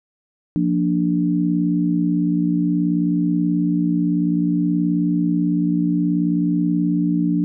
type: chord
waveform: sine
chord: Bb major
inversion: second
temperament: equal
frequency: 174.61 / 233.1 / 293.7 Hz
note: F3 / Bb3 / D4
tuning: 0 / 0 / 0 cents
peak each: -19 / -25 / -19 dBFS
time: 0.56-7.44 s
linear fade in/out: 0 ms
effects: none